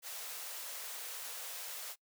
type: high-pass noise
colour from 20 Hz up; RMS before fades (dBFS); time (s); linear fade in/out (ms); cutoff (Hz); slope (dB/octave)
white; -44; 0.02-1.96; 50; 430; 96
effects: noise-tail reverb RT60 0.1 s tail -23 dB re dry